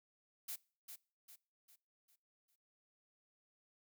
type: noise with echo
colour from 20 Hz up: blue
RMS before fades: -44 dBFS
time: 0.48-0.56 s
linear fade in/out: 10 ms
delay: 400 ms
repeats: 5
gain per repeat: -7 dB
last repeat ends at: 2.56 s
effects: noise-tail reverb RT60 0.4 s tail -23 dB re dry